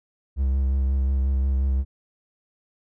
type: tone with vibrato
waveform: triangle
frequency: 66.9 Hz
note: C2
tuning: 39 cents sharp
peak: -17 dBFS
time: 0.36-1.85 s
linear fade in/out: 50 ms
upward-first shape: sine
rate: 5.6 Hz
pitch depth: 29 cents each way
effects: none